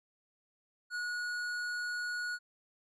triangle tone with hard clipping, 1455 Hz, F#6, 29 cents flat, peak -36 dBFS, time 0.9-2.39 s, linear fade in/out 50 ms, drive 14 dB, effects none

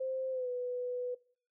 sine tone with pitch glide, 523.3 to 495.1 Hz, C5 to B4, 0 to +4 cents, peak -33 dBFS, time 0-1.15 s, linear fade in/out 10 ms, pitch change -96 cents, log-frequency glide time 0.31-0.49 s, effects noise-tail reverb RT60 0.5 s tail -22 dB re dry

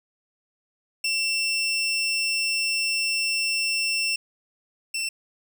20% pulse tone pair in turn, 2700 / 2687 Hz, E7 / E7, +41 / +33 cents, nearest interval unison, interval 8 cents, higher first, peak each -18 / -21 dBFS, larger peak first, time 1.04-4.16 / 4.94-5.09 s, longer first, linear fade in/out 5 ms, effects none

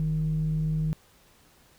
sine tone pair together, 43.72 / 155.8 Hz, F1 / D#3, +3 / +3 cents, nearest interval octave + minor seventh, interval 2200 cents, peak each -32 / -23 dBFS, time 0-0.93 s, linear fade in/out 0 ms, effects tanh soft clip ceiling -20 dBFS + pink hiss -59 dBFS RMS until 1.78 s

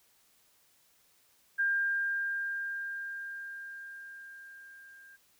sine tone with level ramp, 1600 Hz, G6, 35 cents sharp, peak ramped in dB -25 to -52 dBFS, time 1.58-5.17 s, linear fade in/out 20 ms, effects white hiss -67 dBFS RMS until 5.39 s

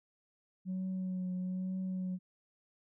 sine tone with vibrato, 185 Hz, F#3, in tune, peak -32 dBFS, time 0.65-2.19 s, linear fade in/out 50 ms, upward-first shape triangle, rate 1.1 Hz, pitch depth 27 cents each way, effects tanh soft clip ceiling -32 dBFS

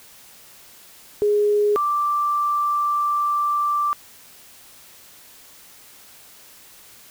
sine tone pair in turn, 415.3 / 1174.6 Hz, G#4 / D6, 0 / 0 cents, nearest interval octave + tritone, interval 1800 cents, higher second, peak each -15 / -18 dBFS, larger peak first, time 1.22-1.76 / 1.76-3.93 s, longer second, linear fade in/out 0 ms, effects white hiss -47 dBFS RMS until 7.1 s

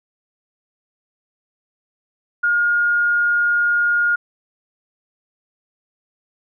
sine tone, 1425 Hz, F6, 34 cents sharp, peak -14 dBFS, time 2.43-4.16 s, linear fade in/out 10 ms, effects none

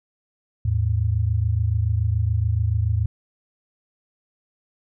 sine tone pair together, 80.98 / 108 Hz, E2 / A2, -30 / -32 cents, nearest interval perfect fourth, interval 498 cents, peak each -22 / -20 dBFS, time 0.65-3.06 s, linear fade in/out 5 ms, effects none

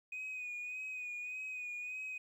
sine tone with vibrato, 2489 Hz, D#7, in tune, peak -38 dBFS, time 0.12-2.18 s, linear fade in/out 5 ms, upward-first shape sine, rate 1.7 Hz, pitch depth 35 cents each way, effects tanh soft clip ceiling -38 dBFS + 12-bit

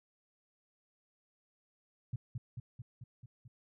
sine tone with echo, 121.5 Hz, B2, 28 cents flat, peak -33 dBFS, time 2.13-2.16 s, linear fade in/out 5 ms, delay 220 ms, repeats 6, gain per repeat -3 dB, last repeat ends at 3.48 s, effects none

